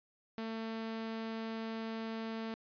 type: tone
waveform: sawtooth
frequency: 224 Hz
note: A3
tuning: 31 cents sharp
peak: -34 dBFS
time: 0.38-2.54 s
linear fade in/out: 0 ms
effects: resampled to 11025 Hz